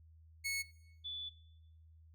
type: tone pair in turn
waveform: sawtooth / sine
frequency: 2200 / 3468 Hz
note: C#7 / A7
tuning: -14 / -26 cents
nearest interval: minor sixth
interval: 788 cents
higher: second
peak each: -32 / -40 dBFS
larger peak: first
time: 0.44-0.63 / 1.04-1.3 s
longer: second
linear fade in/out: 20 ms
effects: noise-tail reverb RT60 0.9 s tail -19 dB re dry + added 80 Hz sine -58 dBFS peak until 2.14 s